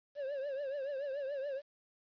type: tone with vibrato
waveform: triangle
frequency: 554.4 Hz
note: C#5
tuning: in tune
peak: -34 dBFS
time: 0.15-1.62 s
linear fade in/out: 50 ms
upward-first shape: triangle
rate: 7 Hz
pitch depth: 120 cents each way
effects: resampled to 11025 Hz + 11-bit